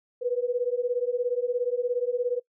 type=beating tone pair; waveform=sine; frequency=481.6 / 498.6 Hz; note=B4 / B4; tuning=-44 / +16 cents; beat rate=17 Hz; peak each=-27 dBFS; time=0.21-2.4 s; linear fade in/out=20 ms; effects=noise-tail reverb RT60 0.1 s tail -22 dB re dry